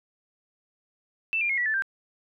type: tone with pitch steps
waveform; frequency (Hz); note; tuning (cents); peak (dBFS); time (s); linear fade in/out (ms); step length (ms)
sine; 2656 / 2394 / 2157 / 1944.3 / 1752.3 / 1579.3; E7 / D7 / C#7 / B6 / A6 / G6; +12 / +33 / -48 / -28 / -8 / +12; -23; 1.33-1.822; 0; 82
effects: none